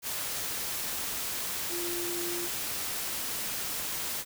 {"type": "tone in noise", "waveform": "sine", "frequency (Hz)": 347.2, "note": "F4", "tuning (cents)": -10, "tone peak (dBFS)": -35, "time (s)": [1.69, 2.49], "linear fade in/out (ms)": 50, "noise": "white", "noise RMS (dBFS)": -34, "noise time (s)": [0.02, 4.25], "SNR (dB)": -4, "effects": []}